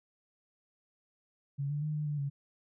sine tone with pitch steps, 140.4 / 146.6 / 152.4 / 150.6 / 147.6 / 140.6 Hz, C#3 / D3 / D#3 / D3 / D3 / C#3, +22 / -3 / -36 / +44 / +9 / +25 cents, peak -31 dBFS, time 1.58-2.3 s, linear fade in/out 20 ms, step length 120 ms, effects none

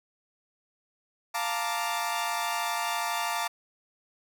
sawtooth chord, Bb major seventh, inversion second, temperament equal, 698.5 / 880 / 932.3 / 1174.7 Hz, F5 / A5 / Bb5 / D6, 0 / 0 / 0 / 0 cents, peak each -30 dBFS, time 1.34-3.48 s, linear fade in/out 10 ms, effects none

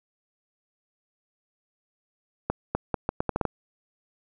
accelerating click train, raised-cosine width 1 ms, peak -10 dBFS, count 9, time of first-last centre 2.5-3.453 s, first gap 250 ms, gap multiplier 0.77, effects none

